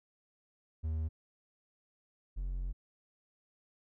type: tone pair in turn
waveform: triangle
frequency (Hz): 79.2 / 44.8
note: D#2 / F1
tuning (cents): +31 / +45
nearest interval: minor seventh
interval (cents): 986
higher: first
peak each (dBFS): -30 / -32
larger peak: first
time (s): 0.83-1.09 / 2.36-2.73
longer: second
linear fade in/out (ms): 20
effects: none